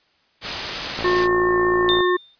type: noise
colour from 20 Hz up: white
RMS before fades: -24 dBFS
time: 0.41-1.28 s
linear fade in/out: 50 ms
type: click train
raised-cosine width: 1 ms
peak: -14 dBFS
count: 58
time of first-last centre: 0.99-2.006 s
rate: 56.1 Hz
type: harmonic tone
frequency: 360.3 Hz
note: F#4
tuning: 46 cents flat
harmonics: 1 / 3 / 5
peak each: -17 / -22 / -24 dBFS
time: 1.04-2.17 s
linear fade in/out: 10 ms
type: tone with exponential decay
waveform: sine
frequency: 3611 Hz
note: A7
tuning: 44 cents sharp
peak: -16 dBFS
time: 1.89-2.35 s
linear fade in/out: 0 ms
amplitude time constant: 100 ms
effects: white hiss -61 dBFS RMS until 2.39 s + resampled to 11025 Hz